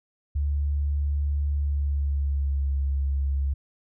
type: tone with pitch glide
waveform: sine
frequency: 72 to 68.99 Hz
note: D2 to C#2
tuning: -34 to -8 cents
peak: -22 dBFS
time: 0.35-3.54 s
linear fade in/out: 10 ms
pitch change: -74 cents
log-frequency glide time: 1.56-2.71 s
effects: none